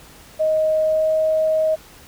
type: tone with pitch glide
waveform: sine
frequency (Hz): 626 to 630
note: D#5 to D#5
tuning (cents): +10 to +21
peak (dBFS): -15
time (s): 0.39-1.76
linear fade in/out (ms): 20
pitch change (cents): +11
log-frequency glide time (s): 0.85-1.1
effects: pink hiss -45 dBFS RMS until 2.07 s